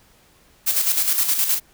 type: noise with tremolo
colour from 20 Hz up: blue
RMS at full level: -18 dBFS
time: 0.66-1.6 s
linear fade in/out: 20 ms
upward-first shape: square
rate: 9.6 Hz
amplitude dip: 50%
effects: pink hiss -55 dBFS RMS until 1.73 s